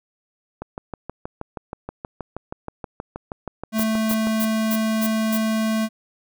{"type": "click train", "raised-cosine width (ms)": 1, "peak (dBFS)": -16, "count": 24, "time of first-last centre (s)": [0.62, 4.271], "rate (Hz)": 6.3}
{"type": "tone", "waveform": "square", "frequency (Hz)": 220, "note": "A3", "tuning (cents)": 0, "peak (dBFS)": -20, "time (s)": [3.72, 5.89], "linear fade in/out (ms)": 50}
{"type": "noise bursts", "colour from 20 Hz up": "violet", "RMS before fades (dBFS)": -27, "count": 6, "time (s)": [3.78, 5.378], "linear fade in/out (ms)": 10, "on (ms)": 58, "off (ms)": 250}
{"effects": []}